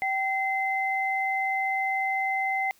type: tone pair together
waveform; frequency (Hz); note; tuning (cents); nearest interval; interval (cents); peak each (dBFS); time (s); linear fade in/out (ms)
sine; 772.4 / 2062; G5 / C7; -26 / -26; octave + perfect fourth; 1700; -27; 0.02-2.71; 0
effects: white hiss -61 dBFS RMS until 2.79 s